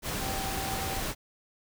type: tone in noise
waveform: sine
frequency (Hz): 776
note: G5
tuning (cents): -18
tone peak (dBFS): -37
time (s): 0.19-1.03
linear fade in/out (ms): 50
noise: pink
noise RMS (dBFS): -33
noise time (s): 0.02-1.15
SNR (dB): -7
effects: none